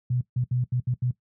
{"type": "tone bursts at uneven times", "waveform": "sine", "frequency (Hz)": 124.4, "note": "B2", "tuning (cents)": 13, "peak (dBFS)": -21, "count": 6, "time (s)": [[0.1, 0.21], [0.36, 0.44], [0.51, 0.64], [0.72, 0.8], [0.87, 0.94], [1.02, 1.11]], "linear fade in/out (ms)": 5, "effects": ["noise-tail reverb RT60 0.1 s tail -17 dB re dry", "high-pass 80 Hz 12 dB/octave"]}